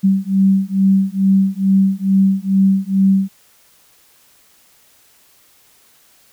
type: beating tone pair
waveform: sine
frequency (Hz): 192.2 / 194.5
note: G3 / G3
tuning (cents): -34 / -13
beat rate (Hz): 2.3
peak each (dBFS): -14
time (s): 0.03-3.29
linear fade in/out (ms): 20
effects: white hiss -52 dBFS RMS until 6.32 s